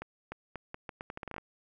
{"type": "accelerating click train", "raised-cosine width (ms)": 0.5, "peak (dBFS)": -24, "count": 14, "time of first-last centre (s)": [0.02, 1.382], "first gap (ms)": 300, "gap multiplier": 0.79, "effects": []}